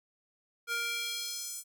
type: tone with high-pass filter sweep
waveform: square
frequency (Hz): 468.1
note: A#4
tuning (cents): +7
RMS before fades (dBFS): -36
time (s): 0.67-1.64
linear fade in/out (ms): 50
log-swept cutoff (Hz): 1400 to 8600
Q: 1.6
effects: none